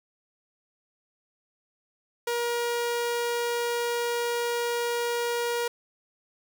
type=tone; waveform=sawtooth; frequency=475.3 Hz; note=A#4; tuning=34 cents sharp; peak=-22 dBFS; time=2.27-5.68 s; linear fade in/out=5 ms; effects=none